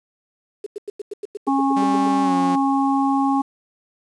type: tone bursts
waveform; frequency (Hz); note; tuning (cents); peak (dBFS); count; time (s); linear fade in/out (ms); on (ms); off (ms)
sine; 410.9; G#4; -18; -25; 13; 0.64-2.08; 5; 24; 94
type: harmonic tone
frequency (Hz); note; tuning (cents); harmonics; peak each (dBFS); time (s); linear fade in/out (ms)
273.4; C#4; -24; 1 / 3 / 4; -18 / -21 / -25; 1.47-3.42; 10
type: tone with pitch glide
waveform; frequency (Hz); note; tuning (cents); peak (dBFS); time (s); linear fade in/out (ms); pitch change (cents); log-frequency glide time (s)
sawtooth; 196 to 179.73; G3 to F3; 0 to +50; -21; 1.76-2.56; 10; -150; 2.23-2.34
effects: resampled to 22050 Hz + 8-bit